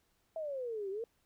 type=exponential two-way sweep; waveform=sine; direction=down then up; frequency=659.3 to 378 to 477.6 Hz; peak=-36 dBFS; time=0.36-1.04 s; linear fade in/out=2 ms; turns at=0.9 s; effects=pink hiss -75 dBFS RMS until 1.25 s